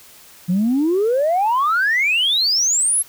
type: exponential sweep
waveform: sine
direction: up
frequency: 170.7 to 11420 Hz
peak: -13 dBFS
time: 0.48-3.03 s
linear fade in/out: 20 ms
effects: tanh soft clip ceiling -11 dBFS + white hiss -45 dBFS RMS until 3.08 s